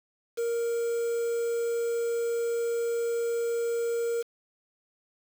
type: tone with quantisation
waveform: triangle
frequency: 467.1 Hz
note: A#4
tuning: 3 cents sharp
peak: -24 dBFS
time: 0.37-4.23 s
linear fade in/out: 20 ms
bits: 7
effects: none